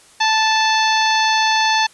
harmonic tone, 878 Hz, A5, 4 cents flat, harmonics 1 / 2 / 3 / 4 / 5 / 6 / 7, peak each -16 / -20 / -23 / -23 / -23 / -30 / -28 dBFS, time 0.2-1.87 s, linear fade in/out 10 ms, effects white hiss -48 dBFS RMS until 1.93 s + resampled to 24000 Hz

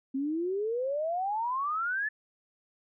sine exponential sweep, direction up, 261.6 to 1767 Hz, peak -28 dBFS, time 0.14-2.09 s, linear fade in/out 10 ms, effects none

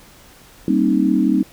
sine chord, C minor seventh, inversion second, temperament equal with one note detuned, 196 / 233.1 / 267.4 / 311.1 Hz, G3 / Bb3 / C4 / Eb4, 0 / 0 / +38 / 0 cents, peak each -19 / -20 / -18 / -18 dBFS, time 0.68-1.43 s, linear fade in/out 2 ms, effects pink hiss -46 dBFS RMS until 1.52 s

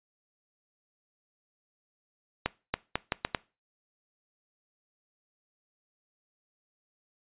accelerating click train, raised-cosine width 0.3 ms, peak -10 dBFS, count 6, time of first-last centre 2.46-3.348 s, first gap 280 ms, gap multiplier 0.77, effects noise-tail reverb RT60 0.3 s tail -21 dB re dry + resampled to 8000 Hz

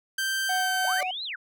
sawtooth tone with pitch glide, 1565 to 1544.3 Hz, G6 to G6, -3 to -26 cents, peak -22 dBFS, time 0.18-1.01 s, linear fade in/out 5 ms, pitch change -23 cents, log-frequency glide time 0.54-0.71 s
triangle tone with tremolo, 740 Hz, F#5, in tune, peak -24 dBFS, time 0.49-1.11 s, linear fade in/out 5 ms, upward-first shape sine, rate 3.2 Hz, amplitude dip 30%
sine linear two-way sweep, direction up then down, 523.3 to 4186 to 1306 Hz, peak -31 dBFS, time 0.84-1.36 s, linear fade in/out 10 ms, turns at 1.24 s
35% pulse tone with exponential growth, 587.3 Hz, D5, in tune, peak -24 dBFS, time 0.94-1.03 s, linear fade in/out 2 ms, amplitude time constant 19 ms
effects none

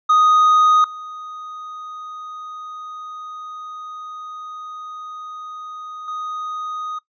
triangle tone with level steps, 1244.5 Hz, D#6, in tune, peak -9 / -29 / -23 dBFS, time 0.09-6.99 s, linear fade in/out 10 ms, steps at 0.84 / 6.08 s, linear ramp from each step 2 ms, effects noise-tail reverb RT60 0.1 s tail -17 dB re dry + resampled to 16000 Hz

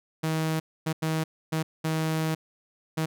sawtooth tone bursts at uneven times, 158.9 Hz, D#3, 37 cents sharp, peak -21 dBFS, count 6, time 0.23-0.6 / 0.86-0.93 / 1.02-1.24 / 1.52-1.63 / 1.84-2.35 / 2.97-3.06 s, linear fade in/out 10 ms, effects none

